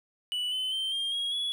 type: tone with pitch steps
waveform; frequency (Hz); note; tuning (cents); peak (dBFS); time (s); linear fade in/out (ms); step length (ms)
triangle; 2960 / 3040 / 3122 / 3206 / 3292 / 3381; F#7 / F#7 / G7 / G7 / G#7 / G#7; 0 / +46 / -8 / +38 / -16 / +30; -27; 0.32-1.52; 0; 200
effects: none